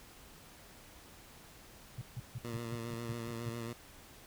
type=tone bursts; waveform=sine; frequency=121.8 Hz; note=B2; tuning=24 cents flat; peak=-37 dBFS; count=9; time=1.98-3.495 s; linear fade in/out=5 ms; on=35 ms; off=150 ms
type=tone with vibrato; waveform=15% pulse; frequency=116.54 Hz; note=A#2; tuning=in tune; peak=-33 dBFS; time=2.44-3.73 s; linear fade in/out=5 ms; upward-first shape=sine; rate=7.3 Hz; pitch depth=37 cents each way
effects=pink hiss -56 dBFS RMS until 4.26 s